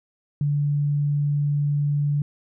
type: tone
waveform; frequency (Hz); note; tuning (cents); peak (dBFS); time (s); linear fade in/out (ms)
sine; 145.2; D3; -19; -19; 0.41-2.22; 2
effects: none